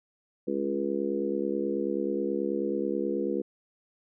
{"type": "harmonic tone with a mistuned harmonic", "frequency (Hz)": 69.3, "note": "C#2", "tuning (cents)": 0, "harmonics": [3, 4, 5, 6, 7], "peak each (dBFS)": [-34, -34, -31, -34, -33], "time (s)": [0.47, 3.42], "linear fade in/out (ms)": 10, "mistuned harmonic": 3, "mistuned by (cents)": -17, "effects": []}